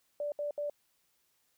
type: tone bursts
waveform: sine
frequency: 585 Hz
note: D5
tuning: 7 cents flat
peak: -32 dBFS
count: 3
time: 0.2-0.698 s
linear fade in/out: 2 ms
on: 120 ms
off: 69 ms
effects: white hiss -74 dBFS RMS until 1.57 s